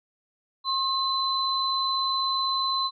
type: tone pair together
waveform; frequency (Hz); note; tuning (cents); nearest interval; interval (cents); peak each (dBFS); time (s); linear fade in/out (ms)
sine; 1069 / 4038; C6 / B7; +37 / +38; octave + major seventh; 2301; -26; 0.64-2.91; 50
effects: none